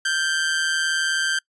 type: tone with amplitude modulation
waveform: sawtooth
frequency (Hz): 1568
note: G6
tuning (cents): 0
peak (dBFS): -14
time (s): 0.05-1.39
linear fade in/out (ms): 5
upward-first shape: sine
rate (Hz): 159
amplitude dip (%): 55
effects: noise-tail reverb RT60 0.1 s tail -25 dB re dry + resampled to 22050 Hz